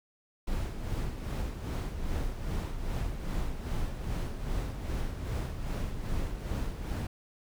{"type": "noise with tremolo", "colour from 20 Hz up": "brown", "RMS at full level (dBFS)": -31, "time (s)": [0.47, 7.07], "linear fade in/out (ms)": 5, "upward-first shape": "sine", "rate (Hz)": 2.5, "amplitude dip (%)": 55, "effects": []}